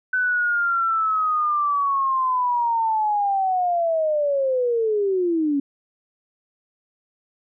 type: linear sweep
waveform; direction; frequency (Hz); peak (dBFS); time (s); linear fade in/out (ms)
sine; down; 1514 to 274.3; -18; 0.13-5.6; 5
effects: none